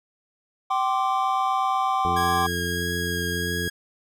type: chord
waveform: triangle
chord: G suspended fourth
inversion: none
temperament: equal with one note detuned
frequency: 770.5 / 1046.5 / 1174.7 Hz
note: G5 / C6 / D6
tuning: -30 / 0 / 0 cents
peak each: -22 / -24 / -24 dBFS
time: 0.7-2.47 s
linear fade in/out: 10 ms
type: harmonic tone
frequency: 87.31 Hz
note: F2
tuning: in tune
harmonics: 1 / 2 / 3 / 4 / 5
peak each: -31 / -32 / -37 / -34 / -33 dBFS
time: 2.05-3.68 s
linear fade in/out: 0 ms
type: tone with vibrato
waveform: sawtooth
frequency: 1644 Hz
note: G#6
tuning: 18 cents flat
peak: -24 dBFS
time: 2.16-3.7 s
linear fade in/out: 10 ms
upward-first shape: triangle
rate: 1.6 Hz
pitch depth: 14 cents each way
effects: none